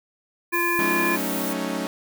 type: harmonic tone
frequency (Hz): 344.1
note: F4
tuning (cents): -26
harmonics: 1 / 3 / 5 / 7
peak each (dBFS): -26 / -26 / -26 / -26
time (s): 0.52-1.17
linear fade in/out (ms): 20
type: noise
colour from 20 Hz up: violet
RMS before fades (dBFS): -31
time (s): 0.52-1.54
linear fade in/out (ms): 20
type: chord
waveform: sawtooth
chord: D# half-diminished seventh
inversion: first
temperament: equal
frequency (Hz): 185 / 220 / 277.2 / 311.1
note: F#3 / A3 / C#4 / D#4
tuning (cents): 0 / 0 / 0 / 0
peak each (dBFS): -28 / -27 / -26 / -28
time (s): 0.79-1.87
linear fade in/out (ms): 0
effects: none